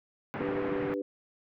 pink band-pass noise, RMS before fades -37 dBFS, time 0.34-0.94 s, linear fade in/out 0 ms, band 120 to 2100 Hz, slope 24 dB/octave
sine chord, G major, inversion second, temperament equal, 293.7 / 392 / 493.9 Hz, D4 / G4 / B4, 0 / 0 / 0 cents, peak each -34 / -35 / -34 dBFS, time 0.4-1.02 s, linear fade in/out 5 ms
click train, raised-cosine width 3 ms, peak -34 dBFS, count 8, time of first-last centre 0.42-0.896 s, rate 14.7 Hz
effects none

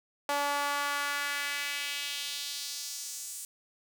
sawtooth tone with high-pass filter sweep, 286.4 Hz, D4, 43 cents flat, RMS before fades -34 dBFS, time 0.29-3.45 s, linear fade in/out 2 ms, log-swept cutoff 750 to 8300 Hz, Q 1.8, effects none

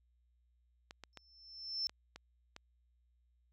clicks, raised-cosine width 0.2 ms, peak -31 dBFS, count 6, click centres 0.909 / 1.037 / 1.173 / 1.895 / 2.16 / 2.564 s
sine tone with exponential growth, 5330 Hz, E8, 18 cents sharp, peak -32 dBFS, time 1.13-1.87 s, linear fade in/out 0 ms, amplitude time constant 160 ms
effects added 60 Hz sine -70 dBFS peak until 3.52 s

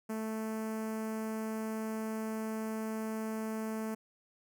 sawtooth tone with notch filter, 219.8 Hz, A3, 2 cents flat, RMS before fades -37 dBFS, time 0.09-3.95 s, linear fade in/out 10 ms, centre 3700 Hz, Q 0.57, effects none

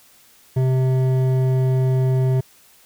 triangle tone with hard clipping, 130 Hz, C3, 11 cents flat, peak -17 dBFS, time 0.56-2.41 s, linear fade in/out 10 ms, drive 14 dB, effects white hiss -52 dBFS RMS until 2.85 s

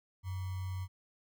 sine tone with sample-and-hold, 93.1 Hz, F#2, 11 cents sharp, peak -35 dBFS, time 0.23-0.88 s, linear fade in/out 50 ms, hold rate 1050 Hz, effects none

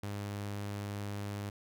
sawtooth tone, 101.8 Hz, G#2, 34 cents flat, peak -33 dBFS, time 0.03-1.5 s, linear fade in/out 5 ms, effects none

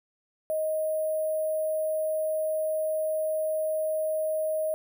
sine tone with sample-and-hold, 625 Hz, D#5, 8 cents sharp, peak -25 dBFS, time 0.5-4.74 s, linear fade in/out 0 ms, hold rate 11025 Hz, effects none

